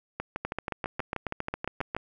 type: two click trains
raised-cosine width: 0.5 ms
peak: -15 / -16 dBFS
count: 12 / 12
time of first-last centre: 0.45-1.949 / 0.2-1.966 s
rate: 7.34 / 6.23 Hz
effects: none